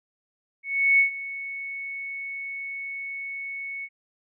sine tone with ADSR envelope, 2213 Hz, C#7, 3 cents flat, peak -14 dBFS, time 0.63-3.89 s, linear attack 360 ms, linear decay 110 ms, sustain -17 dB, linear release 52 ms, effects none

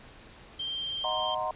sine tone, 3159 Hz, G7, 13 cents sharp, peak -31 dBFS, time 0.59-1.35 s, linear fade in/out 10 ms
sine chord, C half-diminished seventh, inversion first, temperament equal, 622.3 / 740 / 932.3 / 1046.5 Hz, Eb5 / Gb5 / Bb5 / C6, 0 / 0 / 0 / 0 cents, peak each -34 dBFS, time 1.04-1.51 s, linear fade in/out 2 ms
effects pink hiss -51 dBFS RMS until 1.55 s + resampled to 8000 Hz

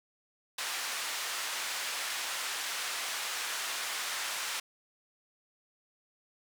pink band-pass noise, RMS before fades -36 dBFS, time 0.58-4.6 s, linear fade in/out 5 ms, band 1200 to 10000 Hz, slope 12 dB/octave, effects none

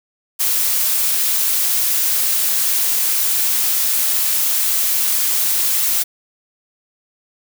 blue noise, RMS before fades -17 dBFS, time 0.39-6.04 s, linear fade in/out 20 ms, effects none

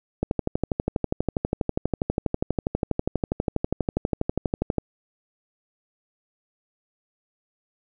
click train, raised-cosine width 2 ms, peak -9 dBFS, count 57, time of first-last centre 0.23-4.783 s, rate 12.3 Hz, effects none

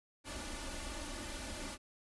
pink noise with comb filter, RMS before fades -43 dBFS, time 0.24-1.78 s, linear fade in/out 50 ms, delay 3.4 ms, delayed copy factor +0.8, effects resampled to 24000 Hz

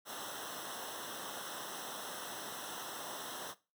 pink noise with comb filter, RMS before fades -44 dBFS, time 0.05-3.55 s, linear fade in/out 50 ms, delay 0.43 ms, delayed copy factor -0.9, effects noise-tail reverb RT60 0.3 s tail -19 dB re dry + high-pass 150 Hz 12 dB/octave

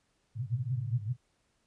white band-pass noise, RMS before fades -33 dBFS, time 0.35-1.17 s, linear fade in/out 50 ms, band 110 to 130 Hz, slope 96 dB/octave, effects pink hiss -74 dBFS RMS until 1.66 s + resampled to 22050 Hz

